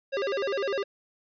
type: tone with vibrato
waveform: square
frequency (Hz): 466.2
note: A#4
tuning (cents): 0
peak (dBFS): -27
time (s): 0.12-0.84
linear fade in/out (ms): 20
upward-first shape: square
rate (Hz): 9.9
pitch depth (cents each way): 270
effects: resampled to 11025 Hz